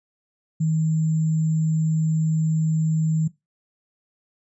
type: tone with sample-and-hold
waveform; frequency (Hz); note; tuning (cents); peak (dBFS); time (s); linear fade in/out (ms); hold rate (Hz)
sine; 158.5; D#3; +32; -18; 0.6-3.28; 10; 7350
effects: noise-tail reverb RT60 0.2 s tail -19 dB re dry + resampled to 22050 Hz